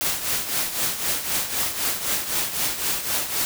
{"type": "noise with tremolo", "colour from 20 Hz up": "white", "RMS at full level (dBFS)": -22, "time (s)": [0.01, 3.45], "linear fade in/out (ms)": 0, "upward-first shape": "triangle", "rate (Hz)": 3.9, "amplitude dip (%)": 70, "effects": []}